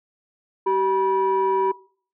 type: tone pair together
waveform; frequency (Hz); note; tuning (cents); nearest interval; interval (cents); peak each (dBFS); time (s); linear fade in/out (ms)
sine; 384 / 971; G4 / B5; -36 / -30; octave + major third; 1606; -19; 0.66-1.72; 10
effects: noise-tail reverb RT60 0.5 s tail -23 dB re dry + tanh soft clip ceiling -13 dBFS

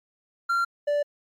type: tone pair in turn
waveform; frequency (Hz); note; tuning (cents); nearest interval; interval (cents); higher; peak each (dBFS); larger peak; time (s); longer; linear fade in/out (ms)
triangle; 1378 / 583.6; F6 / D5; -24 / -11; octave + minor third; 1487; first; -19; neither; 0.49-0.65 / 0.87-1.03; neither; 10
effects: MP3 96 kbps

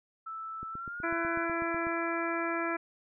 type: tone with pitch glide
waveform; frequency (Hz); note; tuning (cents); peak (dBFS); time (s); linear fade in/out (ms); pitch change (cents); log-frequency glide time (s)
sine; 1318 to 1496.6; E6 to F#6; -1 to +19; -37; 0.26-1.45; 10; +220; 0.7-1.15
type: click train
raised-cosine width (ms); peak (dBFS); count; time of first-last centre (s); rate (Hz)
3; -32; 11; 0.63-1.869; 8.07
type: harmonic tone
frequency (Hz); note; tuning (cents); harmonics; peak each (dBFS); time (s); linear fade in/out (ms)
335.1; E4; +29; 1 / 2 / 3 / 4 / 5 / 6 / 7; -34 / -37 / -39 / -36 / -38 / -43 / -40; 1.03-2.77; 10
effects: none

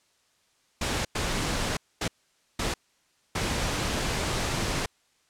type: noise bursts at uneven times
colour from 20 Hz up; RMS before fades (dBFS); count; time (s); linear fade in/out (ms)
pink; -28; 5; 0.81-1.05 / 1.15-1.77 / 2.01-2.08 / 2.59-2.74 / 3.35-4.86; 5
effects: white hiss -67 dBFS RMS until 5.29 s + low-pass 8000 Hz 12 dB/octave

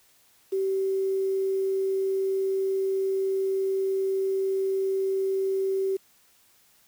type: tone with quantisation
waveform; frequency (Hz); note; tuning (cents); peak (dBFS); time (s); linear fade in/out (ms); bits
sine; 385.3; G4; -30; -23; 0.52-5.97; 10; 8
effects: white hiss -61 dBFS RMS until 6.87 s

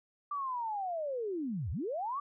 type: linear two-way sweep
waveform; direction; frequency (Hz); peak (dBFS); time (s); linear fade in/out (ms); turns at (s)
sine; down then up; 1181 to 66 to 1181; -33; 0.31-2.2; 5; 1.71
effects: none

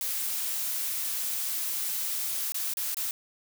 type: noise with dropouts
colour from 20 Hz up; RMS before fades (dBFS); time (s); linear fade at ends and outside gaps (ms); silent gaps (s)
blue; -31; 0.01-3.11; 1; 2.521-2.544 / 2.737-2.77 / 2.945-2.969
effects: none

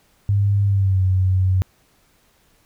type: tone with pitch glide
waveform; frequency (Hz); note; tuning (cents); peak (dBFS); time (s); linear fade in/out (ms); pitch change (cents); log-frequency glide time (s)
sine; 100.7 to 93.42; G2 to F#2; +47 to +17; -14; 0.29-1.62; 0; -130; 0.65-1.03
effects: pink hiss -59 dBFS RMS until 2.65 s

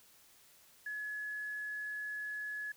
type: tone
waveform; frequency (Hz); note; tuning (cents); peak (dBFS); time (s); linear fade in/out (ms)
triangle; 1698; G#6; +38; -34; 0.86-2.72; 5
effects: tanh soft clip ceiling -36 dBFS + white hiss -63 dBFS RMS until 2.76 s

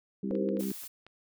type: harmonic tone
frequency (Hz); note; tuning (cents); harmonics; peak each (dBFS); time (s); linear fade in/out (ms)
65.9; C2; +13; 3 / 4 / 5 / 6; -32 / -39 / -39 / -40; 0.23-0.72; 5
type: chord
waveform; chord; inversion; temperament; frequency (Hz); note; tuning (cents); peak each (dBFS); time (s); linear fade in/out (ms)
sine; C minor seventh; first; just; 314 / 392.4 / 470.9 / 523.3; Eb4 / G4 / Bb4 / C5; +16 / +2 / +18 / 0; -36; 0.31-0.61; 0
type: clicks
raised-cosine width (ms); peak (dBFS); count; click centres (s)
0.3; -35; 7; 0.353 / 0.489 / 0.57 / 0.634 / 0.706 / 0.836 / 1.066
type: noise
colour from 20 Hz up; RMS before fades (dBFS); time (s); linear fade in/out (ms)
blue; -43; 0.59-0.88; 10
effects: none

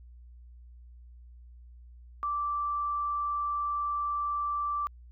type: tone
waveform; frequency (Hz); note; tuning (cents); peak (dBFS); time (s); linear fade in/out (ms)
sine; 1169; D6; -8; -28; 2.23-4.87; 0
effects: added 60 Hz sine -48 dBFS peak until 5.11 s

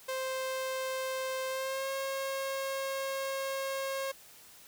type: tone with pitch glide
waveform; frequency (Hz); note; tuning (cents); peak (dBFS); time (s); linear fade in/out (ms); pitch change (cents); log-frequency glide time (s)
sawtooth; 523.3 to 540.8; C5 to C#5; 0 to -43; -29; 0.08-4.12; 10; +57; 1.49-1.9
effects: white hiss -55 dBFS RMS until 4.67 s

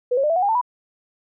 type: tone with pitch steps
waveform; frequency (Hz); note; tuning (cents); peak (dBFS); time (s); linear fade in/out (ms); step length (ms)
sine; 493.9 / 544.9 / 601.1 / 663.1 / 731.5 / 807 / 890.3 / 982.1; B4 / C#5 / D5 / E5 / F#5 / G#5 / A5 / B5; 0 / -30 / +40 / +10 / -20 / -50 / +20 / -10; -16; 0.11-0.614; 10; 63
effects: none

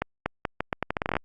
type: accelerating click train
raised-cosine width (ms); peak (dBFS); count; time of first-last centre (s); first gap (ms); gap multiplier
0.5; -10; 15; 0.02-1.167; 240; 0.8
effects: Opus 48 kbps

